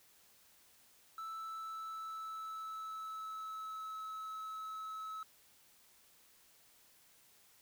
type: tone with pitch glide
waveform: triangle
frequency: 1318.5 to 1294.4 Hz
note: E6 to E6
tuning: 0 to -32 cents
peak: -40 dBFS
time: 1.18-5.23 s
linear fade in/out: 2 ms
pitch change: -32 cents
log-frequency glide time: 1.39-4 s
effects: white hiss -66 dBFS RMS until 7.61 s